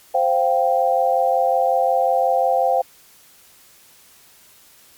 sine chord, C suspended fourth, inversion none, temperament equal, 523.3 / 698.5 / 784 Hz, C5 / F5 / G5, 0 / 0 / 0 cents, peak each -19 dBFS, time 0.14-2.82 s, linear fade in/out 10 ms, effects white hiss -50 dBFS RMS until 4.97 s + MP3 96 kbps

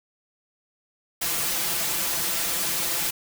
white noise with comb filter, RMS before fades -26 dBFS, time 1.21-3.11 s, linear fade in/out 10 ms, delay 5.9 ms, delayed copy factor +0.9, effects none

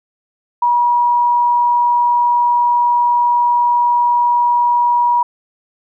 sine tone, 962 Hz, B5, 46 cents flat, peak -10 dBFS, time 0.62-5.23 s, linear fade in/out 5 ms, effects none

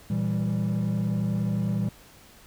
triangle chord, E diminished, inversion second, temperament equal, 116.54 / 164.81 / 196 Hz, Bb2 / E3 / G3, 0 / 0 / 0 cents, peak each -25 / -26 / -24 dBFS, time 0.1-1.89 s, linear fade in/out 5 ms, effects tanh soft clip ceiling -18 dBFS + pink hiss -52 dBFS RMS until 2.46 s

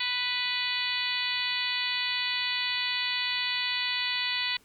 harmonic tone, 494.2 Hz, B4, 1 cent sharp, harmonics 2 / 3 / 4 / 5 / 6 / 7 / 8 / 9, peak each -40 / -42 / -33 / -34 / -35 / -35 / -34 / -36 dBFS, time 0-4.57 s, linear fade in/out 5 ms, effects pink hiss -61 dBFS RMS until 4.64 s

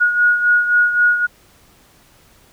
sine beating tone pair, 1447 / 1450.8 Hz, F#6 / F#6, -39 / -34 cents, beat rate 3.8 Hz, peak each -12 / -19 dBFS, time 0-1.27 s, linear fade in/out 20 ms, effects pink hiss -51 dBFS RMS until 2.52 s

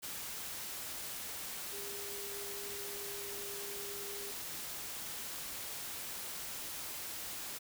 sine tone in noise, 403.6 Hz, G#4, 49 cents flat, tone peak -47 dBFS, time 1.72-4.32 s, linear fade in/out 20 ms, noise white, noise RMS -43 dBFS, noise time 0.02-7.59 s, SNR -7 dB, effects none

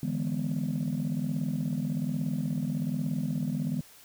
sine chord, E dominant seventh, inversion third, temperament just, 148.33 / 164.81 / 206 / 247.2 Hz, D3 / E3 / G#3 / B3, +18 / 0 / -14 / +2 cents, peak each -32 dBFS, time 0.03-3.81 s, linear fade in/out 2 ms, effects tanh soft clip ceiling -22 dBFS + white hiss -54 dBFS RMS until 4.04 s

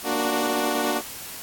15% pulse chord, Bb augmented, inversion none, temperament equal, 233.1 / 293.7 / 370 Hz, Bb3 / D4 / F#4, 0 / 0 / 0 cents, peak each -22 / -20 / -21 dBFS, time 0.03-1.02 s, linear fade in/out 50 ms, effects white hiss -37 dBFS RMS until 1.42 s + AAC 64 kbps

